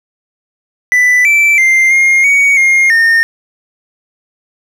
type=tone with pitch steps; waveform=triangle; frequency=1987 / 2329 / 2094 / 2130 / 2243 / 2131 / 1828 Hz; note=B6 / D7 / C7 / C7 / C#7 / C7 / A#6; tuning=+10 / -15 / +1 / +30 / +20 / +31 / -34 cents; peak=-4 dBFS; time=0.92-3.23 s; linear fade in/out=0 ms; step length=330 ms; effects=none